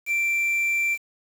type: tone with quantisation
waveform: triangle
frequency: 2351 Hz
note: D7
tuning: 1 cent sharp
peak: -19 dBFS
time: 0.06-0.98 s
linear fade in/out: 50 ms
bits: 7
effects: none